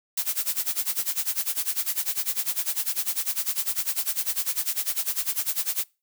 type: noise with tremolo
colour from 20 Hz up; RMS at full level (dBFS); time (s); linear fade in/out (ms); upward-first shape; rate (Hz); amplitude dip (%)
blue; -24; 0.17-5.84; 5; sine; 10; 90
effects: noise-tail reverb RT60 0.3 s tail -25 dB re dry